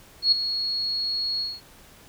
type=tone with ADSR envelope; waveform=sine; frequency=4326 Hz; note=C#8; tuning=43 cents flat; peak=-13 dBFS; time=0.22-1.61 s; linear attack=100 ms; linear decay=8 ms; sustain=-11 dB; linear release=210 ms; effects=pink hiss -51 dBFS RMS until 2.08 s